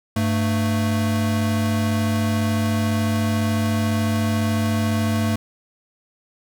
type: tone pair together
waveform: square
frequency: 100 / 222 Hz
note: G2 / A3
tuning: +35 / +16 cents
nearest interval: octave + major second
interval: 1381 cents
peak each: -22 dBFS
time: 0.16-5.36 s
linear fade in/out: 5 ms
effects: none